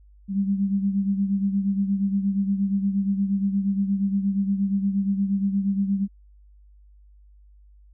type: beating tone pair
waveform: sine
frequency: 196 / 204.5 Hz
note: G3 / G#3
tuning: 0 / -26 cents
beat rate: 8.5 Hz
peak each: -21 / -28 dBFS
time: 0.28-6.08 s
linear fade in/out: 50 ms
effects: added 50 Hz sine -49 dBFS peak until 7.93 s